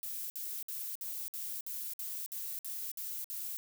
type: noise bursts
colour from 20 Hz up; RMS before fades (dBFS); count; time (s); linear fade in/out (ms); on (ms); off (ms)
violet; -40; 11; 0.03-3.57; 0; 270; 57
effects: none